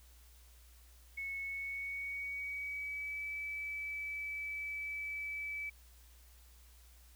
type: tone with pitch glide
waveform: sine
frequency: 2201 to 2302 Hz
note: C#7 to D7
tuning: -13 to -35 cents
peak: -38 dBFS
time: 1.17-5.7 s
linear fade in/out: 10 ms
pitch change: +78 cents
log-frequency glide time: 1.41-3.26 s
effects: added 60 Hz sine -58 dBFS peak until 7.15 s + white hiss -65 dBFS RMS until 7.15 s